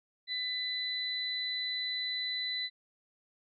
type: tone pair together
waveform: sine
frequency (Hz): 2000 / 4000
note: B6 / B7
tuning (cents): +21 / +21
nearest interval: octave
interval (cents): 1200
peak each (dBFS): -39 / -33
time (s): 0.27-2.7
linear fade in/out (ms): 50
effects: none